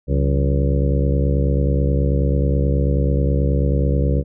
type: harmonic tone with a mistuned harmonic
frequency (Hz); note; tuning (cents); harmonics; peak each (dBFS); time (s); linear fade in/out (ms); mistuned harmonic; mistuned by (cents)
69.3; C#2; 0; 1 / 2 / 3 / 4 / 5 / 6 / 7 / 8; -17 / -20 / -26 / -27 / -30 / -30 / -27 / -30; 0.07-4.24; 50; 3; -140
effects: none